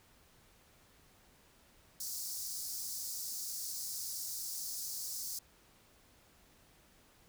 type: high-pass noise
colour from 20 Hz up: pink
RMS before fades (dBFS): -41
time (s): 2-5.39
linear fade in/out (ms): 5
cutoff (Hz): 4700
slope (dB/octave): 48
effects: pink hiss -65 dBFS RMS until 7.28 s